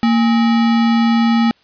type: tone with sample-and-hold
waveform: sine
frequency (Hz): 230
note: A#3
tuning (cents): -23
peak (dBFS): -10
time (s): 0.03-1.51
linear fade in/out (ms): 0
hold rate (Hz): 1050
effects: white hiss -54 dBFS RMS until 1.63 s + resampled to 11025 Hz